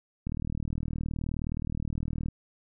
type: click train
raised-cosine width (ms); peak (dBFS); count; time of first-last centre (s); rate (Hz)
5; -20; 80; 0.27-2.285; 39.2
effects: none